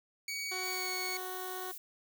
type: tone with pitch glide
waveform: 20% pulse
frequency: 2255 to 2219 Hz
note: C#7 to C#7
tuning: +29 to +1 cents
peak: -31 dBFS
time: 0.28-1.17 s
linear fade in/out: 2 ms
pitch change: -28 cents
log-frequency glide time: 0.66-0.9 s
type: tone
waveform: 15% pulse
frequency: 370 Hz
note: F#4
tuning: in tune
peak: -33 dBFS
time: 0.51-1.72 s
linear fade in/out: 10 ms
type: noise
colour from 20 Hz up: violet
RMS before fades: -45 dBFS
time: 0.63-1.78 s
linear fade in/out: 5 ms
effects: none